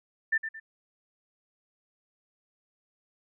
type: tone with echo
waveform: sine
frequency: 1782 Hz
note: A6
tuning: 22 cents sharp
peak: -22 dBFS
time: 0.32-0.38 s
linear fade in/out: 10 ms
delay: 110 ms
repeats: 2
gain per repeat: -9 dB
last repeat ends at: 0.6 s
effects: none